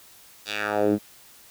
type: tone with band-pass filter sweep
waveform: 10% pulse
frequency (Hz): 104.3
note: G#2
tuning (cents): +8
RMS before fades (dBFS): -24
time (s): 0.45-0.99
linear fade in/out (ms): 50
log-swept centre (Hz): 4700 to 210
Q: 2
effects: white hiss -51 dBFS RMS until 1.5 s